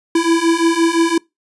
square beating tone pair, 329.1 / 334.9 Hz, E4 / E4, -3 / +27 cents, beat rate 5.8 Hz, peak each -17 / -15 dBFS, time 0.15-1.18 s, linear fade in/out 5 ms, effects noise-tail reverb RT60 0.2 s tail -25 dB re dry + resampled to 24000 Hz

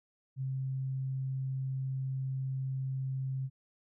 sine tone, 132.7 Hz, C3, 25 cents sharp, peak -32 dBFS, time 0.36-3.5 s, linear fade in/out 50 ms, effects none

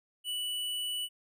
square tone, 2960 Hz, F#7, in tune, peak -33 dBFS, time 0.24-1.09 s, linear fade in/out 50 ms, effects none

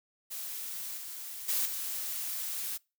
blue noise with level steps, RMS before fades -39 / -42 / -30 / -36 dBFS, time 0.3-2.78 s, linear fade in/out 20 ms, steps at 0.97 / 1.48 / 1.65 s, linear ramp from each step 10 ms, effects noise-tail reverb RT60 0.3 s tail -26 dB re dry

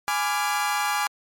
30% pulse chord, G# diminished seventh, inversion none, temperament equal with one note detuned, 830.6 / 1001.6 / 1174.7 / 1396.9 Hz, G#5 / B5 / D6 / F6, 0 / +24 / 0 / 0 cents, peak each -23 / -29 / -25 / -29 dBFS, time 0.08-1.07 s, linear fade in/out 0 ms, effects MP3 64 kbps

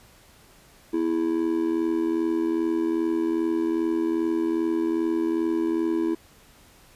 triangle tone with amplitude modulation, 329.6 Hz, E4, in tune, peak -16 dBFS, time 0.93-6.15 s, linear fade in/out 10 ms, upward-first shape sine, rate 82.5 Hz, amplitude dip 80%, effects pink hiss -54 dBFS RMS until 6.95 s + resampled to 32000 Hz

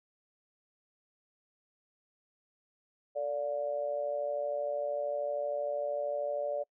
sine tone with amplitude modulation, 580 Hz, D5, 22 cents flat, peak -27 dBFS, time 3.15-6.64 s, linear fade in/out 20 ms, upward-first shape sine, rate 133 Hz, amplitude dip 75%, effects noise-tail reverb RT60 0.1 s tail -26 dB re dry

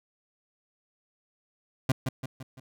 30% pulse tone with echo, 130.81 Hz, C3, in tune, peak -18 dBFS, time 1.89-1.92 s, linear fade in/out 5 ms, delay 170 ms, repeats 4, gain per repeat -6 dB, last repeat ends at 2.6 s, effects none

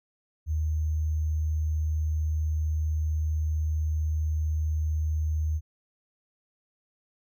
sine tone with sample-and-hold, 77.78 Hz, D#2, in tune, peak -24 dBFS, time 0.46-5.61 s, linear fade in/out 50 ms, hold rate 6300 Hz, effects none

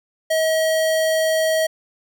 square tone, 638 Hz, D#5, 43 cents sharp, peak -17 dBFS, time 0.3-1.67 s, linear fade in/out 10 ms, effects none

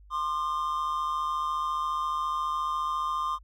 triangle tone pair together, 1051.6 / 1206 Hz, C6 / D6, +8 / +46 cents, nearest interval major second, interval 238 cents, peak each -28 dBFS, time 0.1-3.39 s, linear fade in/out 50 ms, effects added 50 Hz sine -50 dBFS peak until 3.43 s

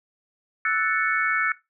sine chord, F# minor seventh, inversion third, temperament equal, 1318.5 / 1480 / 1760 / 2217 Hz, E6 / F#6 / A6 / C#7, 0 / 0 / 0 / 0 cents, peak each -26 dBFS, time 0.65-1.52 s, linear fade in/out 2 ms, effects noise-tail reverb RT60 0.2 s tail -18 dB re dry

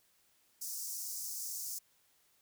pink high-pass noise, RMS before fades -41 dBFS, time 0.61-1.79 s, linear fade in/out 10 ms, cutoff 5300 Hz, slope 48 dB/octave, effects white hiss -71 dBFS RMS until 2.41 s

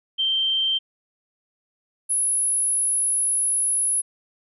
sine tone pair in turn, 3136 / 10548 Hz, G7 / E9, 0 / 0 cents, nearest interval octave + major sixth, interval 2100 cents, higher second, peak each -19 dBFS, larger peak neither, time 0.18-0.79 / 2.09-4.02 s, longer second, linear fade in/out 20 ms, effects none

